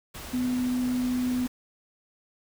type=tone in noise; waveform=sine; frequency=250.2 Hz; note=B3; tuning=23 cents sharp; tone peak=-24 dBFS; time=0.33-1.47 s; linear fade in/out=10 ms; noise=pink; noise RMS=-40 dBFS; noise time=0.14-1.48 s; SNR=+13 dB; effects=none